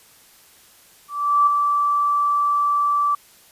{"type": "tone with ADSR envelope", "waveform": "sine", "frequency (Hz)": 1162, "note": "D6", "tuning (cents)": -19, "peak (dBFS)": -11, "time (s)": [1.08, 3.15], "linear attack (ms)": 390, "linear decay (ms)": 4, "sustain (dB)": -5, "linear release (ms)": 5, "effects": ["white hiss -51 dBFS RMS until 3.51 s", "resampled to 32000 Hz"]}